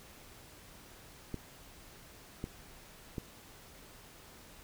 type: clicks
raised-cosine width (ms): 3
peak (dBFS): -24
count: 3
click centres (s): 1.343 / 2.441 / 3.182
effects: pink hiss -55 dBFS RMS until 4.63 s